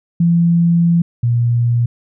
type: tone pair in turn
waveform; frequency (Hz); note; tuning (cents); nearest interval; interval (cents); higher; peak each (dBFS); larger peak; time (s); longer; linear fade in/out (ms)
sine; 170 / 119.03; F3 / A#2; -46 / +37; tritone; 617; first; -9 / -11; first; 0.2-1.02 / 1.23-1.86; first; 5
effects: none